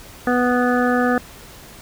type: harmonic tone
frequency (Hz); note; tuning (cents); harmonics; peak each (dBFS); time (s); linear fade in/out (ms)
246.9; B3; 0; 1 / 2 / 3 / 5 / 6 / 7; -18 / -21 / -23 / -25 / -26 / -26; 0.27-1.18; 2
effects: pink hiss -41 dBFS RMS until 1.81 s